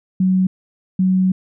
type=tone bursts at uneven times; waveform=sine; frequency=186.6 Hz; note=F#3; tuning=15 cents sharp; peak=-12 dBFS; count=2; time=0.2-0.47 / 0.99-1.32 s; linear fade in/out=5 ms; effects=none